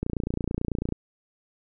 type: click train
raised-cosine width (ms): 3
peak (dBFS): -14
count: 27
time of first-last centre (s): 0.03-0.923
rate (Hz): 29.1
effects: none